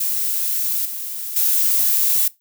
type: noise with level steps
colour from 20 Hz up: violet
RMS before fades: -21 / -28 / -17 dBFS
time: 0-2.28 s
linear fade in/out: 5 ms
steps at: 0.85 / 1.36 s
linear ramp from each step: 5 ms
effects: noise-tail reverb RT60 0.2 s tail -19 dB re dry